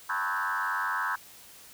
sine tone with frequency modulation, 1294 Hz, E6, 32 cents flat, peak -26 dBFS, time 0.09-1.16 s, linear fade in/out 10 ms, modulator 93.9 Hz, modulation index 4, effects tanh soft clip ceiling -22 dBFS + white hiss -51 dBFS RMS until 1.73 s

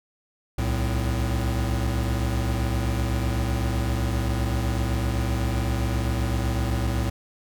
square tone cluster, 63.5 / 71.3 / 111.9 / 255.2 Hz, B1 / C#2 / A2 / C4, +49 / +49 / +30 / -43 cents, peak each -26 / -35 / -27 / -35 dBFS, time 0.58-7.1 s, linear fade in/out 5 ms, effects none

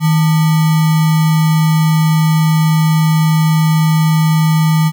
sine tone with sample-and-hold, 158.2 Hz, D#3, 29 cents sharp, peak -8 dBFS, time 0-4.92 s, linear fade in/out 50 ms, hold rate 1050 Hz, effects none

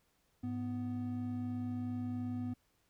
triangle tone pair together, 103.64 / 248 Hz, G#2 / B3, -3 / +7 cents, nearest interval octave + minor third, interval 1510 cents, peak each -39 / -35 dBFS, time 0.43-2.54 s, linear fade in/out 10 ms, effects pink hiss -75 dBFS RMS until 2.89 s

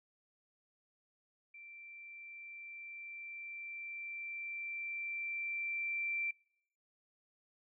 sine tone with level ramp, 2349 Hz, D7, in tune, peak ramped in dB -51 to -34 dBFS, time 1.54-6.31 s, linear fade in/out 5 ms, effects noise-tail reverb RT60 0.7 s tail -24 dB re dry

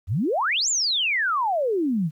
sine exponential two-way sweep, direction up then down, 77.78 to 7520 to 145 Hz, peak -20 dBFS, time 0.07-2.11 s, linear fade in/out 50 ms, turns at 0.69 s, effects 10-bit

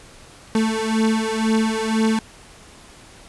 35% pulse beating tone pair, 220 / 222 Hz, A3 / A3, 0 / +16 cents, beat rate 2 Hz, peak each -19 dBFS, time 0.55-2.19 s, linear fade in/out 2 ms, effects pink hiss -45 dBFS RMS until 3.28 s + resampled to 24000 Hz

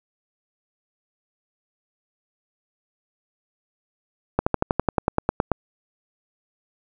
slowing click train, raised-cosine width 1 ms, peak -4 dBFS, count 13, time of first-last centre 4.39-5.517 s, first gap 75 ms, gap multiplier 1.04, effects none

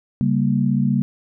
sine chord, G diminished, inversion second, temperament equal, 138.59 / 196 / 233.1 Hz, Db3 / G3 / Bb3, 0 / 0 / 0 cents, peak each -20 dBFS, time 0.21-1.02 s, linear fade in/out 0 ms, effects none

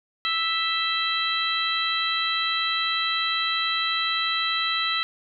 harmonic tone with a mistuned harmonic, 659.3 Hz, E5, in tune, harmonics 2 / 3 / 4 / 5 / 6, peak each -28 / -30 / -31 / -29 / -27 dBFS, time 0.25-5.03 s, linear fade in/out 0 ms, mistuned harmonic 5, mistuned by -55 cents, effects none

